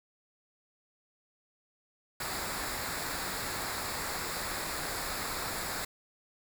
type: noise with comb filter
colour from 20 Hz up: pink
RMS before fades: -36 dBFS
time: 2.2-5.85 s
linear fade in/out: 5 ms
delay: 0.33 ms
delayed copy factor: -0.6
effects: none